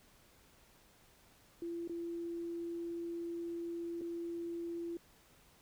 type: tone with dropouts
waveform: sine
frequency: 339.6 Hz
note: F4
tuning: 48 cents flat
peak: -38 dBFS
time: 1.62-4.97 s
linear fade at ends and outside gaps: 2 ms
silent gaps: 1.876-1.895 / 4.011-4.016 s
effects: pink hiss -65 dBFS RMS until 5.61 s